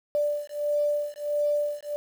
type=beating tone pair; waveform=sine; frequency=587.3 / 588.8 Hz; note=D5 / D5; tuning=0 / +4 cents; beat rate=1.5 Hz; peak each=-27 dBFS; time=0.15-1.96 s; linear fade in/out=0 ms; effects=8-bit